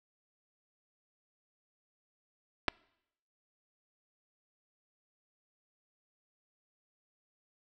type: clicks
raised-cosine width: 0.3 ms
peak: -12 dBFS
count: 2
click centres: 2.682 / 2.685 s
effects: noise-tail reverb RT60 0.8 s tail -26 dB re dry